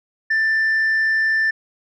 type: tone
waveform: sine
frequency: 1774 Hz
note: A6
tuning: 14 cents sharp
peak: -13 dBFS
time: 0.3-1.51 s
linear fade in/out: 10 ms
effects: tanh soft clip ceiling -14 dBFS